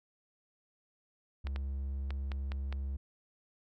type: tone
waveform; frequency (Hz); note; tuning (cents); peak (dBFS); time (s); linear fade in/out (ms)
triangle; 68.2; C#2; -28; -32; 1.44-2.97; 10
type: clicks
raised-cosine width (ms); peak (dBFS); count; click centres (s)
0.3; -26; 6; 1.47 / 1.561 / 2.106 / 2.318 / 2.519 / 2.726
effects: none